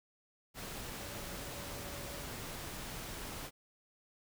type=tone in noise; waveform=sine; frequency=570 Hz; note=C#5; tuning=48 cents sharp; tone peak=-53 dBFS; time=0.98-2.27 s; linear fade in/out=50 ms; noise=pink; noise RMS=-44 dBFS; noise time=0.54-3.51 s; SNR=-12 dB; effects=none